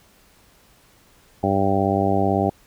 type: harmonic tone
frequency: 98 Hz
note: G2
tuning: in tune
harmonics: 1 / 2 / 3 / 4 / 5 / 6 / 7 / 8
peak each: -25 / -24 / -25 / -25 / -30 / -27 / -25 / -24 dBFS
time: 1.43-2.5 s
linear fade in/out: 5 ms
effects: pink hiss -55 dBFS RMS until 2.66 s